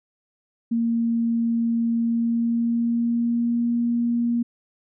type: tone with pitch glide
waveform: sine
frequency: 231.5 to 236.5 Hz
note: A#3 to A#3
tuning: -12 to +25 cents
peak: -19 dBFS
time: 0.71-4.43 s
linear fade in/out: 10 ms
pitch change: +37 cents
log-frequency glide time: 1.99-3.71 s
effects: none